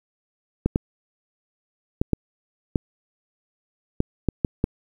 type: clicks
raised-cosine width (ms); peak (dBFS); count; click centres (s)
3; -6; 9; 0.66 / 0.759 / 2.015 / 2.133 / 2.758 / 4.004 / 4.287 / 4.448 / 4.641
effects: 8-bit